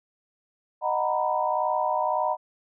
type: chord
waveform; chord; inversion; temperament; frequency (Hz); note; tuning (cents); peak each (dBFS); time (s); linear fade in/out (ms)
sine; B major seventh; first; just; 617.4 / 740.8 / 926 / 987.8; D#5 / F#5 / A#5 / B5; -14 / +2 / -12 / 0; -28; 0.81-2.37; 50
effects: none